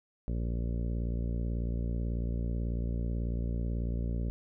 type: harmonic tone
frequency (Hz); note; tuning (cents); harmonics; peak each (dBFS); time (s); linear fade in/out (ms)
58.2; A#1; -2; 1 / 2 / 3 / 4 / 5 / 6 / 7 / 8 / 9 / 10; -31 / -37 / -40 / -42 / -48 / -51 / -50 / -52 / -54 / -54; 0.28-4.3; 0
effects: none